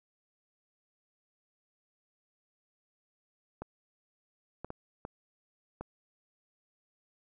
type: clicks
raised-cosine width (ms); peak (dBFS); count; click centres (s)
1; -25; 5; 3.62 / 4.646 / 4.704 / 5.051 / 5.81
effects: none